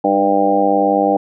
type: harmonic tone with a mistuned harmonic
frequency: 99 Hz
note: G2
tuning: 18 cents sharp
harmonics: 2 / 3 / 4 / 5 / 6 / 7 / 8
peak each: -23 / -18 / -28 / -18 / -19 / -21 / -16 dBFS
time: 0.04-1.17 s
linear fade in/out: 5 ms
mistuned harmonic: 3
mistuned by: +18 cents
effects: none